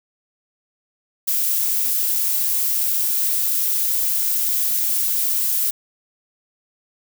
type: noise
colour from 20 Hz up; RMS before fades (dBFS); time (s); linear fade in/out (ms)
violet; -20; 1.27-5.71; 10
effects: none